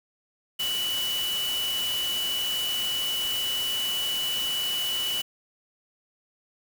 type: tone in noise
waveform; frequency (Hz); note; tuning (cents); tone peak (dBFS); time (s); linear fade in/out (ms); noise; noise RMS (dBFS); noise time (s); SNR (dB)
sine; 2960; F#7; 0; -26; 0.59-5.22; 10; white; -34; 0.59-5.22; +5
effects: none